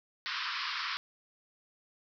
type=band-pass noise; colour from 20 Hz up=pink; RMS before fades=-36 dBFS; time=0.26-0.97 s; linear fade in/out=0 ms; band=1000 to 5300 Hz; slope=96 dB/octave; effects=none